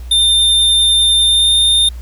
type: tone with pitch glide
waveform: square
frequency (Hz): 3605 to 3630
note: A7 to A#7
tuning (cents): +41 to -47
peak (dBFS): -9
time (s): 0.11-1.89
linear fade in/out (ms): 5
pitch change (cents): +12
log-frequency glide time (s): 1.24-1.51
effects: added 60 Hz sine -25 dBFS peak until 2.01 s + pink hiss -45 dBFS RMS until 2.01 s